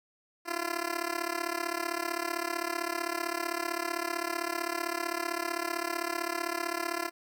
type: tone with amplitude modulation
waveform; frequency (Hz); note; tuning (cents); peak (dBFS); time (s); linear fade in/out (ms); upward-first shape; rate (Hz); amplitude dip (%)
10% pulse; 342.4; F4; -34; -19; 0.45-7.11; 50; sine; 35.6; 90
effects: none